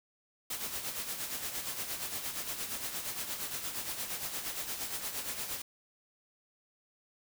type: noise with tremolo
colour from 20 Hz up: white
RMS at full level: -36 dBFS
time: 0.5-5.62 s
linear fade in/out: 5 ms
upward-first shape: sine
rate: 8.6 Hz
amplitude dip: 55%
effects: none